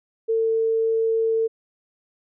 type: tone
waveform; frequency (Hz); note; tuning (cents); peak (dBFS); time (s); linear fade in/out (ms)
sine; 449.4; A4; +37; -18; 0.28-1.48; 20
effects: none